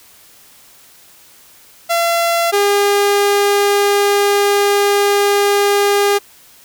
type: tone pair in turn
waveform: sawtooth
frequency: 680 / 405.2 Hz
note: F5 / G#4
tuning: -46 / -43 cents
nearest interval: major sixth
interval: 897 cents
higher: first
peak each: -9 / -7 dBFS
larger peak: second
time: 1.89-2.52 / 2.52-6.19 s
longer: second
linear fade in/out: 20 ms
effects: white hiss -45 dBFS RMS until 6.64 s